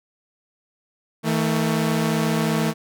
sawtooth tone pair together, 160 / 222.8 Hz, D#3 / A3, +49 / +22 cents, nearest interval tritone, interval 573 cents, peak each -18 dBFS, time 1.23-2.74 s, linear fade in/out 50 ms, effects none

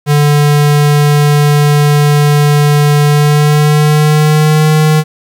square tone with pitch glide, 146.83 to 154.4 Hz, D3 to D#3, 0 to -13 cents, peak -6 dBFS, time 0.06-5.04 s, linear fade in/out 50 ms, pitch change +87 cents, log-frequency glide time 3.06-4.69 s, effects 7-bit

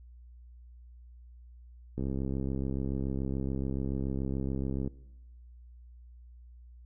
click train, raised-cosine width 3 ms, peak -21 dBFS, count 195, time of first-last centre 1.98-4.876 s, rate 67 Hz, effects noise-tail reverb RT60 1.0 s tail -22 dB re dry + added 60 Hz sine -49 dBFS peak until 6.85 s

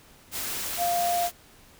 sine tone in noise, 698.5 Hz, F5, in tune, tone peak -23 dBFS, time 0.77-1.3 s, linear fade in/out 50 ms, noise white, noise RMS -32 dBFS, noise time 0.31-1.32 s, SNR +6 dB, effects pink hiss -54 dBFS RMS until 1.79 s

